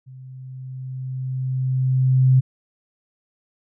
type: tone with level ramp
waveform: sine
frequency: 130 Hz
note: C3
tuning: 11 cents flat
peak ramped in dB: -38 to -10 dBFS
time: 0.06-2.41 s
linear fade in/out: 20 ms
effects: none